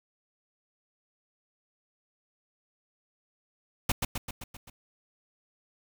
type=noise with echo; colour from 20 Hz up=pink; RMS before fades=-25 dBFS; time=3.89-3.92 s; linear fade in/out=5 ms; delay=130 ms; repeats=6; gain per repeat=-4 dB; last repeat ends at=4.7 s; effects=none